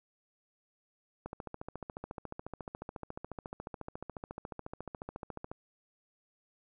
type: click train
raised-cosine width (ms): 1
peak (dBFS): -26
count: 61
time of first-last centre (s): 1.26-5.515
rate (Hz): 14.1
effects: none